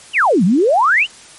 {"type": "exponential two-way sweep", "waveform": "sine", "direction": "down then up", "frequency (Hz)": [3136, 165.1, 3136], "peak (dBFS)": -9, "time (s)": [0.13, 1.07], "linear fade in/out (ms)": 50, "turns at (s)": 0.44, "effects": ["white hiss -40 dBFS RMS until 1.38 s", "MP3 48 kbps"]}